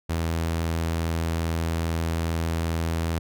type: tone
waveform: sawtooth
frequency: 82.41 Hz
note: E2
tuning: in tune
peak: -20 dBFS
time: 0.09-3.19 s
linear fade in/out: 10 ms
effects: none